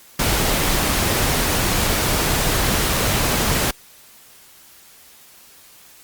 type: noise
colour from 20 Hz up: pink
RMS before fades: -19 dBFS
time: 0.19-3.71 s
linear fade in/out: 5 ms
effects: white hiss -47 dBFS RMS until 6.03 s + Opus 48 kbps